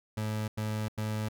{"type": "tone bursts", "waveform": "30% pulse", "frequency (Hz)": 107.7, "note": "A2", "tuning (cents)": -37, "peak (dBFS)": -28, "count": 3, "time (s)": [0.17, 1.286], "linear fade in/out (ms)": 5, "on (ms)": 310, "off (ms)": 93, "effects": []}